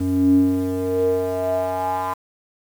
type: tone with band-pass filter sweep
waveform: square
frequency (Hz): 92.5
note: F#2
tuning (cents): 0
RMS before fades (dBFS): -20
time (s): 0-2.14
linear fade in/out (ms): 10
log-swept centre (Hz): 220 to 990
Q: 6.8
effects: 7-bit